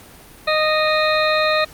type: harmonic tone with a mistuned harmonic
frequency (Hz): 619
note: D#5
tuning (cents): -9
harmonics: 1 / 2 / 3 / 4 / 6 / 7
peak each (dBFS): -18 / -21 / -23 / -24 / -26 / -26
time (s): 0.47-1.65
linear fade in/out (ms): 10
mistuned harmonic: 7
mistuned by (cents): -81
effects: pink hiss -43 dBFS RMS until 1.73 s + Opus 48 kbps